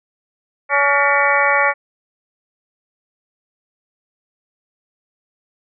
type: harmonic tone with a mistuned harmonic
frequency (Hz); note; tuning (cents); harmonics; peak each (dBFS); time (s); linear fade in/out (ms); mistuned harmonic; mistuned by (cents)
283; C#4; +36; 2 / 3 / 4 / 5 / 6 / 7 / 8; -20 / -20 / -20 / -20 / -20 / -20 / -20; 0.69-1.74; 50; 6; +94
effects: none